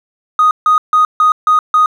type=tone bursts; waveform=triangle; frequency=1244.5 Hz; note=D#6; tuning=in tune; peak=-3 dBFS; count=6; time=0.39-1.86 s; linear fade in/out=2 ms; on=120 ms; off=150 ms; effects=tanh soft clip ceiling -3 dBFS